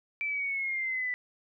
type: exponential sweep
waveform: sine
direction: down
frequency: 2338 to 1975.5 Hz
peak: -29 dBFS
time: 0.21-1.14 s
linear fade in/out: 0 ms
effects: none